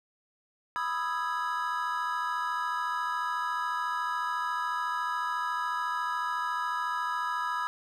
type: chord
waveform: triangle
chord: E major seventh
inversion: second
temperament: equal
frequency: 987.8 / 1244.5 / 1318.5 / 1661.2 Hz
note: B5 / D#6 / E6 / G#6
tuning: 0 / 0 / 0 / 0 cents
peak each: -31 / -32 / -35 / -34 dBFS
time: 0.76-7.67 s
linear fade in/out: 0 ms
effects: none